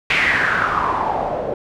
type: noise with low-pass filter sweep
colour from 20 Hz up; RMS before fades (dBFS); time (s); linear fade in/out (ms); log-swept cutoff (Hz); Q
white; -19; 0.1-1.54; 2; 2400 to 540; 4.7
effects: none